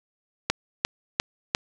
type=click train; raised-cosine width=0.2 ms; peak=-3 dBFS; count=4; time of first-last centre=0.5-1.549 s; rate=2.86 Hz; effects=none